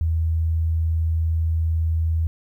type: tone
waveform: sine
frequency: 81.2 Hz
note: E2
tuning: 26 cents flat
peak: -18 dBFS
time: 0.01-2.27 s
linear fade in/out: 0 ms
effects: 10-bit